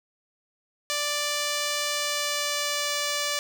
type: tone with pitch glide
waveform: 5% pulse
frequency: 587.3 to 583.2 Hz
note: D5 to D5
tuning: 0 to -12 cents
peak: -14 dBFS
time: 0.9-3.39 s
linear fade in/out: 0 ms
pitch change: -12 cents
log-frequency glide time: 1.94-2.96 s
effects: none